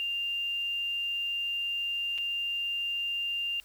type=tone with dropouts; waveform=sine; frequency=2794 Hz; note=F7; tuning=in tune; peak=-29 dBFS; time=0-3.6 s; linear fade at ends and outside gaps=0 ms; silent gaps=2.179-2.184 s; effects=added 50 Hz sine -63 dBFS peak until 3.64 s + white hiss -59 dBFS RMS until 3.64 s